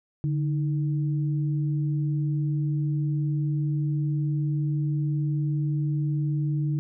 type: tone pair together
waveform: sine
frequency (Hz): 146.83 / 315.8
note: D3 / D#4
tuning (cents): 0 / +26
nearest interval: octave + minor second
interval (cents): 1326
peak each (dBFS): -23 / -34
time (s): 0.24-6.79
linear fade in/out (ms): 0
effects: none